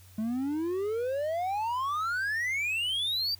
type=exponential sweep; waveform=triangle; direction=up; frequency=211.8 to 4759 Hz; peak=-26 dBFS; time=0.18-3.35 s; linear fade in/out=5 ms; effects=added 92 Hz sine -52 dBFS peak until 3.39 s + white hiss -58 dBFS RMS until 3.39 s